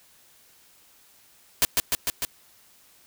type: noise with echo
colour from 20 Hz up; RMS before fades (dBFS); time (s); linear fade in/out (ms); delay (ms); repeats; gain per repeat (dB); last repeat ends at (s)
white; -19; 1.62-1.65; 0; 150; 4; -2; 2.25
effects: white hiss -57 dBFS RMS until 3.06 s